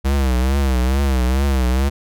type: tone with vibrato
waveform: square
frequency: 65.8 Hz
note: C2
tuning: 10 cents sharp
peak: -15 dBFS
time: 0.04-1.9 s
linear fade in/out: 20 ms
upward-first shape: triangle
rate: 2.3 Hz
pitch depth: 130 cents each way
effects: none